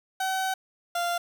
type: tone pair in turn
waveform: 30% pulse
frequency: 760 / 694.1 Hz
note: F#5 / F5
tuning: +46 / -11 cents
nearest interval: major second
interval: 157 cents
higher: first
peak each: -23 dBFS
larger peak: neither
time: 0.2-0.54 / 0.95-1.18 s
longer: first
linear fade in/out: 5 ms
effects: none